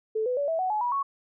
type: tone with pitch steps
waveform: sine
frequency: 437.7 / 499.9 / 570.9 / 652 / 744.7 / 850.5 / 971.3 / 1109.3 Hz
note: A4 / B4 / D5 / E5 / F#5 / G#5 / B5 / C#6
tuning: -9 / +21 / -49 / -19 / +11 / +41 / -29 / +1 cents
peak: -24 dBFS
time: 0.15-1.03 s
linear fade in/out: 10 ms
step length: 110 ms
effects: none